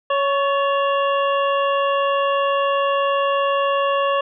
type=harmonic tone with a mistuned harmonic; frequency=557 Hz; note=C#5; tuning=8 cents sharp; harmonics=1 / 2 / 3 / 5 / 6; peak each=-19 / -20 / -30 / -28 / -36 dBFS; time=0.1-4.21 s; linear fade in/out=5 ms; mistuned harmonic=3; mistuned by=+52 cents; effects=none